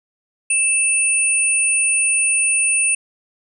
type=tone pair together; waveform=sine; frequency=2637 / 9276 Hz; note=E7 / D9; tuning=0 / -22 cents; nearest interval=octave + minor seventh; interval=2178 cents; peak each=-18 / -16 dBFS; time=0.5-2.95 s; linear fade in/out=5 ms; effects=none